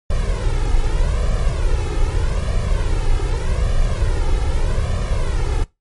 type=noise with flanger; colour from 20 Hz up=brown; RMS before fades=-17 dBFS; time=0.1-5.64 s; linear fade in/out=5 ms; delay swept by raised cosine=1.7 to 2.37 ms; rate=0.82 Hz; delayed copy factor=+0.85; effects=noise-tail reverb RT60 0.2 s tail -20 dB re dry + MP3 48 kbps